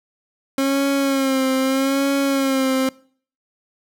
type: tone with vibrato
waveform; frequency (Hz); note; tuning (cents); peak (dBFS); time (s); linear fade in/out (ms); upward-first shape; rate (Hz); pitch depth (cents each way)
30% pulse; 270; C#4; -45; -14; 0.58-2.89; 2; sine; 0.8; 47
effects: noise-tail reverb RT60 0.5 s tail -23 dB re dry